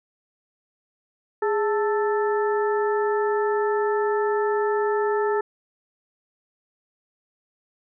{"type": "harmonic tone with a mistuned harmonic", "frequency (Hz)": 440, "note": "A4", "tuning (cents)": 0, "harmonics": [1, 2, 3, 4], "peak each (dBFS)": [-21, -27, -31, -33], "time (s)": [1.42, 5.41], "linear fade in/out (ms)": 5, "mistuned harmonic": 1, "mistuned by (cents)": -97, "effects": []}